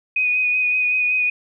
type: tone with vibrato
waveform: sine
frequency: 2489 Hz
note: D#7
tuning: in tune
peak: -16 dBFS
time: 0.16-1.3 s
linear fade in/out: 5 ms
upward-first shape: sine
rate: 5.3 Hz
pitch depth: 20 cents each way
effects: none